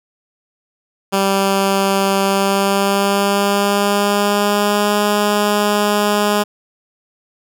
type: tone with pitch glide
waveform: 10% pulse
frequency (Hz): 195.5 to 207.1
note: G3 to G#3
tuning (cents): -4 to -5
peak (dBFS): -5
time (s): 1.12-6.44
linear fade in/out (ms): 20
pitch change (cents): +99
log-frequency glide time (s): 2.21-4.98
effects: none